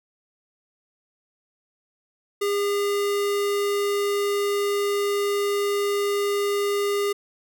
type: tone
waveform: square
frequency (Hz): 405.5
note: G#4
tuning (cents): -41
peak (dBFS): -22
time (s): 2.41-7.13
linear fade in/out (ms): 10
effects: none